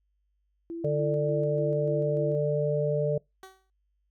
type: tone with tremolo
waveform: sine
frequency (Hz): 334.8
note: E4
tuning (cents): +27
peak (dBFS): -33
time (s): 0.7-2.35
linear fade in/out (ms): 0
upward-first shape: square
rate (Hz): 3.4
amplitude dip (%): 45
type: harmonic tone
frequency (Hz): 148.1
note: D3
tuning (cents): +15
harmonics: 1 / 3 / 4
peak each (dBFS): -28 / -28 / -28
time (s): 0.84-3.18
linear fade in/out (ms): 5
type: tone with exponential decay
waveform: 15% pulse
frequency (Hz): 380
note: F#4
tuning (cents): +46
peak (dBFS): -35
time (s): 3.43-3.7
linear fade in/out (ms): 1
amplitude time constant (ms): 58
effects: noise-tail reverb RT60 0.2 s tail -25 dB re dry + added 50 Hz sine -70 dBFS peak until 4.1 s